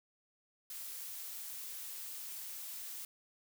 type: noise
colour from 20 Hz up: blue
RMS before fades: -45 dBFS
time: 0.7-3.05 s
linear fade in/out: 2 ms
effects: none